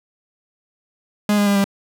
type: tone with pitch steps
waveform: 45% pulse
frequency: 207.7 / 204.5 / 201.3 / 198.21 Hz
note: G#3 / G#3 / G3 / G3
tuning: 0 / -26 / +46 / +19 cents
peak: -14 dBFS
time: 1.29-1.642 s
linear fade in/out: 2 ms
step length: 88 ms
effects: none